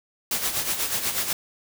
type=noise with tremolo; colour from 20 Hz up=white; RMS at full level=-24 dBFS; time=0.31-1.33 s; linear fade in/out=2 ms; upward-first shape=sine; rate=8.2 Hz; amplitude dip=60%; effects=none